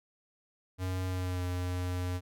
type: tone with pitch glide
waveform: square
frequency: 92.5 to 90.07 Hz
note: F#2 to F#2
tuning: 0 to -46 cents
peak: -32 dBFS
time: 0.78-2.21 s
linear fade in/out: 50 ms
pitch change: -46 cents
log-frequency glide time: 1.08-1.43 s
effects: none